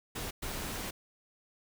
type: noise bursts at uneven times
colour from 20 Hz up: pink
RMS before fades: -38 dBFS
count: 2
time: 0.15-0.31 / 0.42-0.91 s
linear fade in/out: 10 ms
effects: none

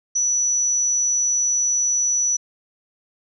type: tone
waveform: sine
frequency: 5920 Hz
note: F#8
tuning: in tune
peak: -17 dBFS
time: 0.15-2.37 s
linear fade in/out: 10 ms
effects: none

